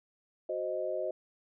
sine chord, C diminished, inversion second, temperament equal, 370 / 523.3 / 622.3 Hz, Gb4 / C5 / Eb5, 0 / 0 / 0 cents, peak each -38 / -36 / -34 dBFS, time 0.49-1.11 s, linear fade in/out 5 ms, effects none

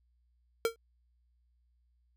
square tone with exponential decay, 457.9 Hz, A#4, 31 cents flat, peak -23 dBFS, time 0.65-0.76 s, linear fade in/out 1 ms, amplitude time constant 23 ms, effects added 60 Hz sine -68 dBFS peak until 2.16 s

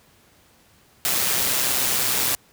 white noise with amplitude modulation, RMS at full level -20 dBFS, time 1.05-2.35 s, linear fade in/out 0 ms, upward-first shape sine, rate 128 Hz, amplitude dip 40%, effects pink hiss -56 dBFS RMS until 2.52 s + high-pass 60 Hz 12 dB/octave

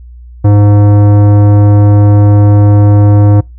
sine tone with tanh clipping, 102.9 Hz, G#2, 16 cents flat, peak -4 dBFS, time 0.44-3.41 s, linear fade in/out 10 ms, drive 16 dB, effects noise-tail reverb RT60 0.2 s tail -25 dB re dry + added 60 Hz sine -28 dBFS peak until 3.58 s

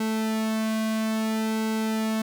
sawtooth tone with flanger, 220 Hz, A3, in tune, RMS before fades -26 dBFS, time 0-2.22 s, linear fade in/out 5 ms, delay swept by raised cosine 1.7 to 2.23 ms, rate 0.6 Hz, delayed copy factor -0.85, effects none

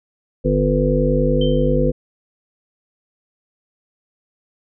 harmonic tone, 50.2 Hz, G1, 42 cents sharp, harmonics 1 / 3 / 5 / 7 / 9 / 10, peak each -20 / -20 / -21 / -25 / -24 / -19 dBFS, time 0.44-1.92 s, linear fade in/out 20 ms
sine tone with exponential decay, 3114 Hz, G7, 12 cents flat, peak -24 dBFS, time 1.41-1.76 s, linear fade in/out 5 ms, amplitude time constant 76 ms
effects none

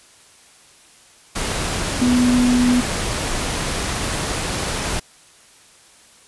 sine tone in noise, 246.9 Hz, B3, in tune, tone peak -13 dBFS, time 2.01-2.81 s, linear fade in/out 10 ms, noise pink, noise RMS -23 dBFS, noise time 1.35-5 s, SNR +7 dB, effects white hiss -49 dBFS RMS until 6.27 s + resampled to 24000 Hz

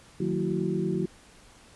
sine tone cluster, 153.4 / 182 / 225.6 / 333.2 / 374.4 Hz, D#3 / F#3 / A3 / E4 / F#4, -24 / -28 / +44 / +19 / +20 cents, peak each -33 / -29 / -36 / -32 / -31 dBFS, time 0.2-1.06 s, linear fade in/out 5 ms, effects pink hiss -54 dBFS RMS until 1.75 s + resampled to 24000 Hz

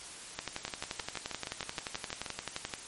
two click trains, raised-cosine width 0.2 ms, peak -19 / -17 dBFS, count 11 / 28, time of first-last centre 0.68-2.262 / 0.39-2.738 s, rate 6.32 / 11.5 Hz, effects white hiss -46 dBFS RMS until 2.87 s + MP3 48 kbps

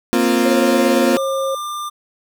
35% pulse chord, Bb suspended second, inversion none, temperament equal, 233.1 / 261.6 / 349.2 Hz, Bb3 / C4 / F4, 0 / 0 / 0 cents, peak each -16 dBFS, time 0.13-1.17 s, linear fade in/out 0 ms
sine tone with pitch glide, 541 to 537.9 Hz, C#5 to C5, -42 to +48 cents, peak -18 dBFS, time 0.45-1.55 s, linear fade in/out 5 ms, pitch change -10 cents, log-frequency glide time 1.13-1.31 s
square tone, 1194 Hz, D6, 28 cents sharp, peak -24 dBFS, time 1.16-1.9 s, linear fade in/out 20 ms
effects none

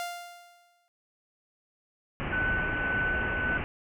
sawtooth tone with exponential decay, 698.5 Hz, F5, in tune, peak -27 dBFS, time 0-0.88 s, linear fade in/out 0 ms, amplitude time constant 190 ms
pink low-pass noise, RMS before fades -33 dBFS, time 2.2-3.64 s, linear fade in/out 0 ms, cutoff 2900 Hz, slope 96 dB/octave
sine tone with tremolo, 1500 Hz, F#6, 23 cents sharp, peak -26 dBFS, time 2.32-3.58 s, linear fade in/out 10 ms, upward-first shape sine, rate 1.8 Hz, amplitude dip 40%
effects none

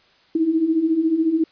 sine beating tone pair, 311.2 / 325.2 Hz, D#4 / E4, 0 / -23 cents, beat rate 14 Hz, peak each -23 / -17 dBFS, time 0.35-1.44 s, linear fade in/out 5 ms, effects white hiss -56 dBFS RMS until 1.51 s + resampled to 11025 Hz

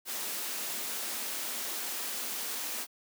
white high-pass noise, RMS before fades -36 dBFS, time 0.05-2.87 s, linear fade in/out 50 ms, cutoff 190 Hz, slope 96 dB/octave, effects none

